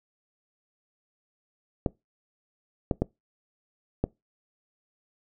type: clicks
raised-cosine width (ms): 2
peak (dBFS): -10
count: 4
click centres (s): 1.862 / 2.912 / 3.02 / 4.04
effects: noise-tail reverb RT60 0.2 s tail -23 dB re dry